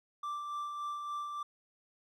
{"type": "tone with tremolo", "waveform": "triangle", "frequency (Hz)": 1174.7, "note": "D6", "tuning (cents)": 0, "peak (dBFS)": -33, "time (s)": [0.23, 1.43], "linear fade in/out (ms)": 5, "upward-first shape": "sine", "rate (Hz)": 3.5, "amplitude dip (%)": 35, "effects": []}